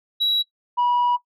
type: tone pair in turn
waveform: sine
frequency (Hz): 3889 / 972.2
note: B7 / B5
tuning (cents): -27 / -28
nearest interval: 2 octaves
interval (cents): 2401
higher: first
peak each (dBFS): -15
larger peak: neither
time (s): 0.2-0.43 / 0.77-1.17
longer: second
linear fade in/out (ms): 20
effects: noise-tail reverb RT60 0.1 s tail -18 dB re dry + tanh soft clip ceiling -15 dBFS